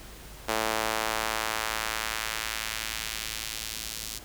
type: tone with high-pass filter sweep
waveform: sawtooth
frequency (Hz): 110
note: A2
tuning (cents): 0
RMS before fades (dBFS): -32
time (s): 0.48-4.19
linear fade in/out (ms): 10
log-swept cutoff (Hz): 560 to 4700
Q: 0.82
effects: added 50 Hz sine -47 dBFS peak until 4.24 s + pink hiss -47 dBFS RMS until 4.24 s